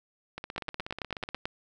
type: two click trains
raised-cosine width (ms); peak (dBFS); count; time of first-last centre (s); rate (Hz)
0.3; -21 / -16; 17 / 9; 0.38-1.35 / 0.58-1.455; 16.5 / 9.14
effects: none